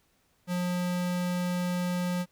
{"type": "tone", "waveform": "square", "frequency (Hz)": 178.5, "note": "F3", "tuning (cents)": 38, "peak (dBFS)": -28, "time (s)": [0.47, 2.26], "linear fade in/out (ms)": 50, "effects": ["pink hiss -69 dBFS RMS until 2.31 s"]}